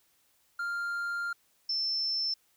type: tone pair in turn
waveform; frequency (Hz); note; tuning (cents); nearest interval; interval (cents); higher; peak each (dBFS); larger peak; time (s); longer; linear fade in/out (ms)
triangle / sine; 1396.9 / 5324; F6 / E8; 0 / +16; octave + major seventh; 2316; second; -29 / -28; second; 0.59-1.33 / 1.69-2.34; first; 5
effects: white hiss -69 dBFS RMS until 2.56 s